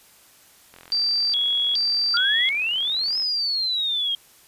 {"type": "click train", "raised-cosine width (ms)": 0.3, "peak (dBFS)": -28, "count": 108, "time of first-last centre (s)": [0.74, 3.223], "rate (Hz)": 43.1}
{"type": "tone with vibrato", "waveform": "sine", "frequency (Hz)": 3951, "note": "B7", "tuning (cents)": 0, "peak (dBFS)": -19, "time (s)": [0.92, 2.49], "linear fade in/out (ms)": 0, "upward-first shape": "square", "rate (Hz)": 1.2, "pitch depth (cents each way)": 290}
{"type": "exponential two-way sweep", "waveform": "sine", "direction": "up then down", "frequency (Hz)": [1370, 5200, 3210], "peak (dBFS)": -21, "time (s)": [2.14, 4.15], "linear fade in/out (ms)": 2, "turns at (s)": 3.18}
{"effects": ["white hiss -53 dBFS RMS until 4.47 s", "resampled to 32000 Hz"]}